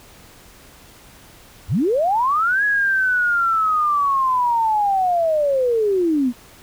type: linear two-way sweep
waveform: sine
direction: up then down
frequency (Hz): 56.9 to 1684 to 232.2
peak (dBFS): -15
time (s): 1.68-6.33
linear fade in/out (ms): 50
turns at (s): 2.64
effects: pink hiss -46 dBFS RMS until 6.62 s